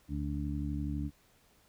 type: harmonic tone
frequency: 72.1 Hz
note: D2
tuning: 31 cents flat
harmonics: 1 / 2 / 3 / 4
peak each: -36 / -38 / -41 / -38 dBFS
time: 0.08-1.11 s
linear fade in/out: 50 ms
effects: pink hiss -66 dBFS RMS until 1.68 s